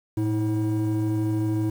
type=tone pair together; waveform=triangle; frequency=111.28 / 320.8 Hz; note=A2 / E4; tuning=+20 / -47 cents; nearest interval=octave + tritone; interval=1833 cents; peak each=-21 dBFS; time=0.17-1.7 s; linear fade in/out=5 ms; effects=tanh soft clip ceiling -17 dBFS + 8-bit